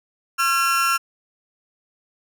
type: tone with amplitude modulation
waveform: 35% pulse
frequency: 1364 Hz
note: F6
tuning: 41 cents flat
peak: -12 dBFS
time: 0.38-0.98 s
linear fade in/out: 20 ms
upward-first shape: sine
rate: 290 Hz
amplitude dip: 75%
effects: none